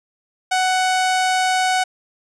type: tone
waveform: sawtooth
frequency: 744 Hz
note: F#5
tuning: 9 cents sharp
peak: -12 dBFS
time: 0.51-1.84 s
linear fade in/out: 10 ms
effects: resampled to 22050 Hz + 9-bit